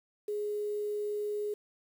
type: tone with quantisation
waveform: sine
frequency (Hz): 417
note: G#4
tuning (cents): +7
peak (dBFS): -31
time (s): 0.28-1.54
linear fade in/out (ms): 5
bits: 9
effects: none